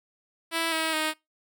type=tone with pitch steps; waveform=5% pulse; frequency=329.6 / 320.6 / 311.8 Hz; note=E4 / E4 / D#4; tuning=0 / -48 / +4 cents; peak=-14 dBFS; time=0.51-1.14 s; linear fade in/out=50 ms; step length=210 ms; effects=noise-tail reverb RT60 0.2 s tail -24 dB re dry